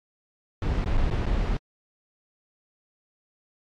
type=noise with dropouts; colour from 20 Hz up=brown; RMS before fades=-24 dBFS; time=0.62-1.57 s; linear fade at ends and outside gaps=2 ms; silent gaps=0.844-0.859 / 0.973-0.977 / 1.102-1.109 / 1.256-1.264 s; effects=low-pass 4000 Hz 12 dB/octave + AAC 64 kbps